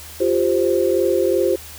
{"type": "chord", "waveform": "sine", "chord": "F suspended second", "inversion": "none", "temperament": "equal", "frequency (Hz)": [349.2, 392, 523.3], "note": ["F4", "G4", "C5"], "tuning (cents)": [0, 0, 0], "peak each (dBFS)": -19, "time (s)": [0.2, 1.56], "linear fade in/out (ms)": 10, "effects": ["added 78 Hz sine -41 dBFS peak until 1.78 s", "white hiss -38 dBFS RMS until 1.78 s"]}